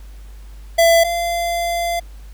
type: tone pair in turn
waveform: square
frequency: 670 / 687.2 Hz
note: E5 / F5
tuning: +28 / -28 cents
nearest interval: unison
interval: 44 cents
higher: second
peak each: -10 / -19 dBFS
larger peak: first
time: 0.78-1.04 / 1.04-2 s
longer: second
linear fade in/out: 10 ms
effects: added 50 Hz sine -34 dBFS peak until 2.33 s + pink hiss -51 dBFS RMS until 2.33 s